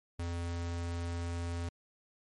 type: tone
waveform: square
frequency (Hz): 85.6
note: F2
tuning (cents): -34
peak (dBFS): -35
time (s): 0.19-1.69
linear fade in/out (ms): 5
effects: MP3 48 kbps